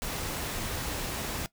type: noise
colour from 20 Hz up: pink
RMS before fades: -34 dBFS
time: 0.02-1.46 s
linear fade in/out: 0 ms
effects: noise-tail reverb RT60 0.1 s tail -18 dB re dry